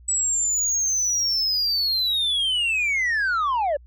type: linear sweep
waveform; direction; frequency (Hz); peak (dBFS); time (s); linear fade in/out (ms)
sine; down; 7902 to 542; -17; 0.08-3.77; 10
effects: tanh soft clip ceiling -19 dBFS + added 60 Hz sine -45 dBFS peak until 3.86 s